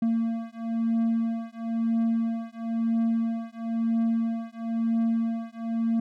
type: beating tone pair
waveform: triangle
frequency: 227.9 / 228.9 Hz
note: A#3 / A#3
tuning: -39 / -31 cents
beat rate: 1 Hz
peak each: -25 dBFS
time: 0.02-6 s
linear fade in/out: 5 ms
effects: none